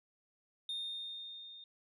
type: tone with level ramp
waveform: sine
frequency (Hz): 3656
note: A#7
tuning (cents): -34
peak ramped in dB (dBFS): -34 to -50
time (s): 0.69-1.64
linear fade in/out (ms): 2
effects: tanh soft clip ceiling -35 dBFS